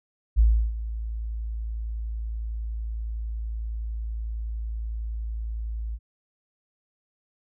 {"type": "tone with ADSR envelope", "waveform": "sine", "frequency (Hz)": 55.4, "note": "A1", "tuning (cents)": 13, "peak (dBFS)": -13, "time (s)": [0.36, 5.99], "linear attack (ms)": 32, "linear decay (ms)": 330, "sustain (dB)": -15, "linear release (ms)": 51, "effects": []}